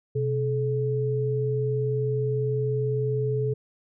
sine tone pair together, 127.7 / 429.5 Hz, C3 / A4, -42 / -42 cents, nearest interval octave + major sixth, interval 2100 cents, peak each -25 / -26 dBFS, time 0.15-3.54 s, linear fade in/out 10 ms, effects none

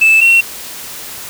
sine tone pair in turn, 2630 / 2721 Hz, E7 / F7, -5 / -46 cents, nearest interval minor second, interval 59 cents, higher second, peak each -3 dBFS, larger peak neither, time 0.01-0.21 / 0.21-0.41 s, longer neither, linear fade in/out 10 ms, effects tanh soft clip ceiling -3 dBFS + white hiss -28 dBFS RMS until 1.29 s

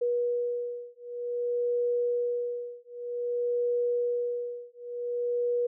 sine beating tone pair, 482.9 / 483.43 Hz, B4 / B4, -39 / -37 cents, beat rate 0.53 Hz, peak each -30 dBFS, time 0.01-5.67 s, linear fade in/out 10 ms, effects none

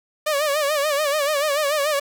sawtooth tone with vibrato, 587.3 Hz, D5, in tune, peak -15 dBFS, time 0.26-2 s, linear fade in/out 10 ms, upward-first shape sine, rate 6.9 Hz, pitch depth 100 cents each way, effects 7-bit

